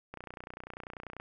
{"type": "click train", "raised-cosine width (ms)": 0.5, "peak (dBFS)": -27, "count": 33, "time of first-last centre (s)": [0.14, 1.2], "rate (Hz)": 30.2, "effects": []}